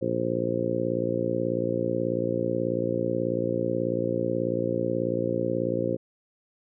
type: harmonic tone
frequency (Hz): 58.3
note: A#1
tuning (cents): +1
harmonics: 2 / 3 / 4 / 5 / 6 / 7 / 8 / 9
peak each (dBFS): -34 / -34 / -34 / -33 / -31 / -34 / -34 / -29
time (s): 0.01-5.97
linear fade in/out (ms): 20
effects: none